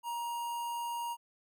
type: tone with notch filter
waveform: square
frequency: 944 Hz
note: A#5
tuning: 22 cents sharp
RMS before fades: -37 dBFS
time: 0.03-1.17 s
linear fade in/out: 50 ms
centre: 4200 Hz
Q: 1.1
effects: none